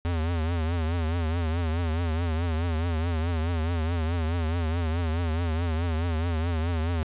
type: tone with vibrato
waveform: square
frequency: 82.7 Hz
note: E2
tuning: 6 cents sharp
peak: -25 dBFS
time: 0.05-7.03 s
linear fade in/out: 0 ms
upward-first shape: triangle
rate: 4.7 Hz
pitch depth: 120 cents each way
effects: resampled to 8000 Hz + 10-bit